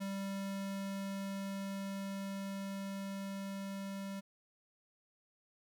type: tone with level ramp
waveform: square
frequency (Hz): 196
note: G3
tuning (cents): 0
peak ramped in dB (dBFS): -38 to -41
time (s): 0-4.21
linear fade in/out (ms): 20
effects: none